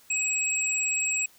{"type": "tone pair together", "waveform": "sine", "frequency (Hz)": [2554, 7659], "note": ["D#7", "A#8"], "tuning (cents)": [45, 46], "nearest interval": "octave + perfect fifth", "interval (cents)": 1901, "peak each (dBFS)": -27, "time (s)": [0.1, 1.26], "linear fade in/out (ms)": 5, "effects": ["white hiss -57 dBFS RMS until 1.38 s"]}